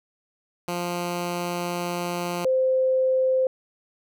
10% pulse / sine tone pair in turn, 175.1 / 519.9 Hz, F3 / C5, +5 / -11 cents, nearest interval octave + perfect fifth, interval 1884 cents, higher second, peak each -18 dBFS, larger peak neither, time 0.68-2.45 / 2.45-3.47 s, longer first, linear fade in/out 2 ms, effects none

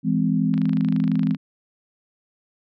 sine chord, E augmented, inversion none, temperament just, 164.81 / 206 / 257.5 Hz, E3 / G#3 / B#3, 0 / -14 / -28 cents, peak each -22 dBFS, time 0.03-1.37 s, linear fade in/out 50 ms
click train, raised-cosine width 0.3 ms, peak -22 dBFS, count 22, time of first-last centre 0.54-1.348 s, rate 26 Hz
effects none

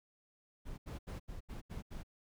brown noise bursts, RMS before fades -44 dBFS, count 7, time 0.65-2.034 s, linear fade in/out 20 ms, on 130 ms, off 79 ms, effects none

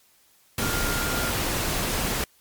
sine tone in noise, 1405 Hz, F6, 10 cents sharp, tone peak -31 dBFS, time 0.62-1.31 s, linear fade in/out 2 ms, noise pink, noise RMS -26 dBFS, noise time 0.58-2.24 s, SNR -8 dB, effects white hiss -60 dBFS RMS until 2.4 s + MP3 96 kbps

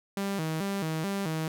sawtooth tone with vibrato, 177.3 Hz, F3, 26 cents sharp, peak -25 dBFS, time 0.17-1.48 s, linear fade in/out 2 ms, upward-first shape square, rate 2.3 Hz, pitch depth 190 cents each way, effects none

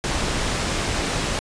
pink low-pass noise, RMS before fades -24 dBFS, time 0.04-1.39 s, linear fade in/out 0 ms, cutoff 8500 Hz, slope 12 dB/octave, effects resampled to 22050 Hz

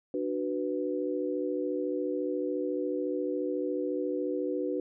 sine chord, B minor, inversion first, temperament just, 296.3 / 370.4 / 493.9 Hz, D4 / F#4 / B4, +15 / +2 / 0 cents, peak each -33 dBFS, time 0.14-4.8 s, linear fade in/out 2 ms, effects none

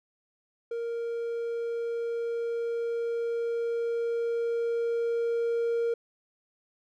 triangle tone with level ramp, 466.2 Hz, A#4, in tune, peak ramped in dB -28 to -22 dBFS, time 0.71-5.94 s, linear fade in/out 5 ms, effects tanh soft clip ceiling -18 dBFS

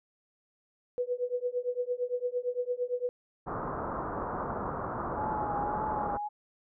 sine tone with tremolo, 492.9 Hz, B4, 3 cents flat, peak -25 dBFS, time 0.98-3.09 s, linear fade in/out 0 ms, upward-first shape triangle, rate 8.8 Hz, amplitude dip 100%
white low-pass noise, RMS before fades -35 dBFS, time 3.46-6.18 s, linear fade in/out 20 ms, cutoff 1300 Hz, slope 48 dB/octave
sine tone with vibrato, 840 Hz, G#5, 19 cents sharp, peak -32 dBFS, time 5.16-6.29 s, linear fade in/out 20 ms, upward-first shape triangle, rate 1.8 Hz, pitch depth 53 cents each way
effects none

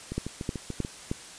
two click trains, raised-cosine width 3 ms, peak -20 / -15 dBFS, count 6 / 4, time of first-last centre 0.12-0.849 / 0.18-1.115 s, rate 6.86 / 3.21 Hz, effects white hiss -45 dBFS RMS until 1.38 s + resampled to 22050 Hz

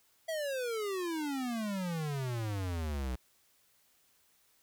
square exponential sweep, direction down, 662 to 60.6 Hz, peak -34 dBFS, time 0.28-3.16 s, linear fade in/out 10 ms, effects white hiss -69 dBFS RMS until 4.62 s

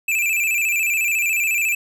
square tone with vibrato, 2489 Hz, D#7, in tune, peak -18 dBFS, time 0.08-1.75 s, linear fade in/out 5 ms, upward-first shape square, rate 14 Hz, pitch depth 82 cents each way, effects none

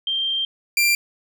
sine / sawtooth tone pair in turn, 3167 / 2373 Hz, G7 / D7, +17 / +17 cents, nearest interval perfect fourth, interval 500 cents, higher first, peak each -20 / -12 dBFS, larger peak second, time 0.07-0.45 / 0.77-0.95 s, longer first, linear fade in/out 2 ms, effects none

